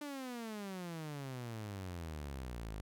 sawtooth exponential sweep, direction down, 298.7 to 50.5 Hz, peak -38 dBFS, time 0.01-2.81 s, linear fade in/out 5 ms, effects none

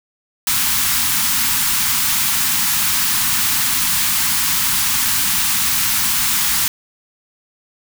white band-stop noise, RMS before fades -17 dBFS, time 0.47-6.68 s, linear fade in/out 2 ms, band 280 to 850 Hz, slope 48 dB/octave, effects none

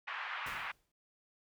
pink band-pass noise, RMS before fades -41 dBFS, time 0.07-0.72 s, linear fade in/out 10 ms, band 1000 to 2600 Hz, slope 24 dB/octave
pink noise with exponential decay, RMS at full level -46 dBFS, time 0.46-0.92 s, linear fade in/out 5 ms, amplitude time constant 100 ms
effects none

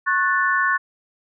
sine chord, F# minor, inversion second, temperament equal with one note detuned, 1093.5 / 1480 / 1760 Hz, C#6 / F#6 / A6, -24 / 0 / 0 cents, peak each -21 dBFS, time 0.06-0.78 s, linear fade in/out 20 ms, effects none

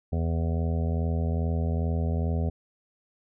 harmonic tone, 82.41 Hz, E2, in tune, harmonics 1 / 2 / 3 / 5 / 6 / 7 / 8 / 9, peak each -25 / -31 / -35 / -39 / -41 / -42 / -43 / -44 dBFS, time 0.12-2.5 s, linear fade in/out 10 ms, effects none

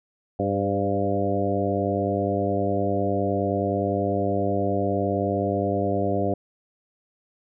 harmonic tone with a mistuned harmonic, 99.4 Hz, G2, 25 cents sharp, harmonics 1 / 2 / 3 / 4 / 5 / 6 / 7, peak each -29 / -29 / -29 / -29 / -29 / -29 / -29 dBFS, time 0.39-6.34 s, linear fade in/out 5 ms, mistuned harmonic 5, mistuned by +33 cents, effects none

